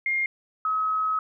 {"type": "tone pair in turn", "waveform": "sine", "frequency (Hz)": [2124, 1278], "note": ["C7", "D#6"], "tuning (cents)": [25, 46], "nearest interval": "major sixth", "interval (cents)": 879, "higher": "first", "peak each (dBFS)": -22, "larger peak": "neither", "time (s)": [[0.06, 0.26], [0.65, 1.19]], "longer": "second", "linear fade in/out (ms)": 2, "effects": []}